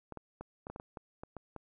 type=clicks; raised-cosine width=1 ms; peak=-29 dBFS; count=11; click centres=0.123 / 0.173 / 0.41 / 0.669 / 0.7 / 0.761 / 0.799 / 0.972 / 1.235 / 1.367 / 1.563 s; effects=none